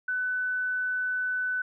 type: tone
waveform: sine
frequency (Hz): 1500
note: F#6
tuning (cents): +23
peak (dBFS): -26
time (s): 0.08-1.62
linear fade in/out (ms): 5
effects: none